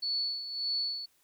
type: tone with tremolo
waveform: sine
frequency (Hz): 4435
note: C#8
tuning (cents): 0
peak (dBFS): -28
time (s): 0.02-1.06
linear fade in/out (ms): 10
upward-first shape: sine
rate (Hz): 1.7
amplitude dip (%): 65
effects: white hiss -69 dBFS RMS until 1.23 s